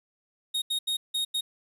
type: tone bursts at uneven times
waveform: 45% pulse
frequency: 3733 Hz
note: A#7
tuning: 2 cents sharp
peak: -26 dBFS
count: 5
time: 0.54-0.62 / 0.7-0.79 / 0.87-0.97 / 1.14-1.25 / 1.34-1.41 s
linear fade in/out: 10 ms
effects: resampled to 32000 Hz + 10-bit